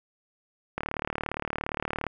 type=click train; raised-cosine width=0.5 ms; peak=-14 dBFS; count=49; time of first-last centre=0.78-2.067 s; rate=37.3 Hz; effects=none